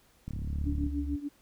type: click train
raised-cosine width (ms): 5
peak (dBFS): -25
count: 22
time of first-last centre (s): 0.28-0.865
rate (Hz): 35.9
type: tone with pitch glide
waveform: sine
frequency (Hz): 73.42 to 70.59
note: D2 to C#2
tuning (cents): 0 to +32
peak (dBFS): -32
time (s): 0.34-1.16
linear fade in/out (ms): 5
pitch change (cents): -68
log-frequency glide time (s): 0.65-0.77
type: tone with tremolo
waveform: sine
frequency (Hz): 288.3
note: D4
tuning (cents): -32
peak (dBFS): -28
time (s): 0.65-1.29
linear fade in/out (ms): 20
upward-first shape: triangle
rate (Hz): 6.7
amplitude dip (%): 90
effects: pink hiss -64 dBFS RMS until 1.41 s